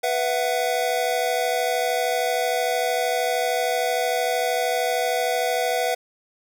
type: chord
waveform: square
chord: B suspended fourth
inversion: none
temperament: equal with one note detuned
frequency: 493.9 / 666.9 / 740 Hz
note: B4 / E5 / F#5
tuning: 0 / +20 / 0 cents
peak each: -26 dBFS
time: 0.03-5.95 s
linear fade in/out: 10 ms
effects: none